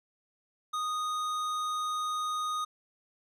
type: tone with tanh clipping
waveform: sine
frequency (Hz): 1240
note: D#6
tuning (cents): -6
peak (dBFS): -32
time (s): 0.73-2.65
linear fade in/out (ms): 10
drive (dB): 15
effects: none